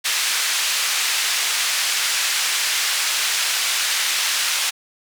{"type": "band-pass noise", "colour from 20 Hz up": "pink", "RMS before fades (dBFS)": -21, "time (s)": [0.04, 4.71], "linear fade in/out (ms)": 20, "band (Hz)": [2000, 9200], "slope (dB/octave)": 12, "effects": []}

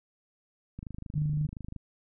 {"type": "click train", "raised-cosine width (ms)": 5, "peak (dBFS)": -27, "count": 26, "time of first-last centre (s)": [0.79, 1.763], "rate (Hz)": 25.7}
{"type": "tone", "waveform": "sine", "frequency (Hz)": 150, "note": "D3", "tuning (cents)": 37, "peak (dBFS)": -26, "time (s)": [1.15, 1.47], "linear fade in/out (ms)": 10}
{"effects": []}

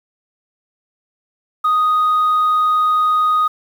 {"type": "tone", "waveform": "sine", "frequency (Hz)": 1244.5, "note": "D#6", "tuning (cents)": 0, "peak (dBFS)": -10, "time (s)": [1.64, 3.48], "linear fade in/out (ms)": 10, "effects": ["tanh soft clip ceiling -10 dBFS", "7-bit"]}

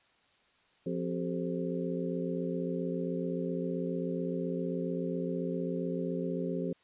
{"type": "harmonic tone with a mistuned harmonic", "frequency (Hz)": 87.31, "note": "F2", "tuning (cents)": 0, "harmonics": [2, 3, 4, 5, 6], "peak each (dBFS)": [-35, -37, -38, -39, -40], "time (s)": [0.86, 6.73], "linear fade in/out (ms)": 5, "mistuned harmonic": 4, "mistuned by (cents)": 150, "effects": ["white hiss -67 dBFS RMS until 6.83 s", "resampled to 8000 Hz"]}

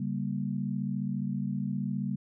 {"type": "chord", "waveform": "sine", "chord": "G diminished", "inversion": "second", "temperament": "just", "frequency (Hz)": [141.12, 196, 235.2], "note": ["Db3", "G3", "Bb3"], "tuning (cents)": [31, 0, 16], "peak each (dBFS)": [-34, -32, -35], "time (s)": [0, 2.16], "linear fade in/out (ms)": 5, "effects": []}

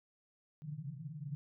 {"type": "band-pass noise", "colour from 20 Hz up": "pink", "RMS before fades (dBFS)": -44, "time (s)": [0.62, 1.35], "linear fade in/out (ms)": 0, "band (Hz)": [130, 160], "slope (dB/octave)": 96, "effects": []}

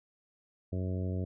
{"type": "harmonic tone", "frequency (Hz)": 92.5, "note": "F#2", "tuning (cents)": 0, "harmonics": [1, 2, 3, 4, 5, 6, 7], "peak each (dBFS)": [-32, -38, -42, -44, -46, -48, -49], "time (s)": [0.72, 1.25], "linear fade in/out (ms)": 10, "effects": []}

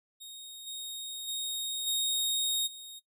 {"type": "tone with level steps", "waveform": "sawtooth", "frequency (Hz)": 3729, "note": "A#7", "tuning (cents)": 0, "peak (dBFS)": [-40, -34, -29, -24, -40], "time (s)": [0.2, 3], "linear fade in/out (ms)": 20, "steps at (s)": [0.66, 1.27, 1.86, 2.66], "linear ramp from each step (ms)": 20, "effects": ["noise-tail reverb RT60 0.1 s tail -19 dB re dry"]}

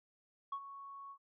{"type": "tone with ADSR envelope", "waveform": "sine", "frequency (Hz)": 1108.7, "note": "C#6", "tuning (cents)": 0, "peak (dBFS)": -34, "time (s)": [0.52, 1.18], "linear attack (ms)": 6, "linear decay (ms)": 67, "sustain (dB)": -13, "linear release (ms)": 71, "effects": ["tanh soft clip ceiling -34 dBFS"]}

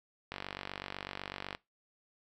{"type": "click train", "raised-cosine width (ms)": 0.3, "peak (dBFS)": -22, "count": 60, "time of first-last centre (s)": [0.32, 1.549], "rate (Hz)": 48, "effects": ["noise-tail reverb RT60 0.2 s tail -21 dB re dry"]}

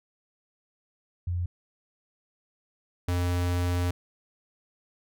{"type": "tone pair in turn", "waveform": ["sine", "square"], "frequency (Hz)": [88, 88.51], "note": ["F2", "F2"], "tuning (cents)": [14, 24], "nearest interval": "unison", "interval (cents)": 10, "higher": "second", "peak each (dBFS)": [-26, -25], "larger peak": "second", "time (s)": [[1.27, 1.46], [3.08, 3.91]], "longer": "second", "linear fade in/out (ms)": 5, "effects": []}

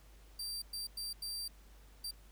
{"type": "tone bursts at uneven times", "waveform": "sawtooth", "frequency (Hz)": 4699, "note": "D8", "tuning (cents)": 0, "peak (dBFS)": -36, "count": 5, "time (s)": [[0.39, 0.62], [0.73, 0.87], [0.97, 1.13], [1.22, 1.48], [2.04, 2.11]], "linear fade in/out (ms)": 5, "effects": ["added 50 Hz sine -56 dBFS peak until 2.31 s", "pink hiss -65 dBFS RMS until 2.31 s"]}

